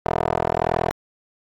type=tone with band-pass filter; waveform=15% pulse; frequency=41.2 Hz; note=E1; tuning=in tune; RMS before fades=-22 dBFS; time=0.06-0.91 s; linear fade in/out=0 ms; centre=720 Hz; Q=2.1; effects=AAC 48 kbps